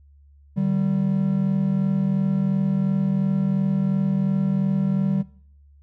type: tone pair together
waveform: triangle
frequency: 150.95 / 193.8 Hz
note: D3 / G3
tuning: +48 / -20 cents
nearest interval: major third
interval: 432 cents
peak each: -22 / -19 dBFS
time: 0.56-5.23 s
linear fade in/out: 20 ms
effects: noise-tail reverb RT60 0.6 s tail -20 dB re dry + added 71 Hz sine -49 dBFS peak until 5.82 s